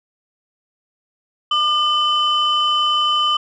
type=tone pair together; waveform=sine; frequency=1202 / 3029 Hz; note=D6 / F#7; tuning=+40 / +40 cents; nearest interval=octave + major third; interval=1600 cents; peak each=-16 dBFS; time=1.51-3.37 s; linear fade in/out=5 ms; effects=tanh soft clip ceiling -9 dBFS